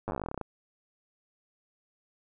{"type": "slowing click train", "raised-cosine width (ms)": 1, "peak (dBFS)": -20, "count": 18, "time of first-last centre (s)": [0.08, 0.413], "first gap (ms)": 9, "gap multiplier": 1.09, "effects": []}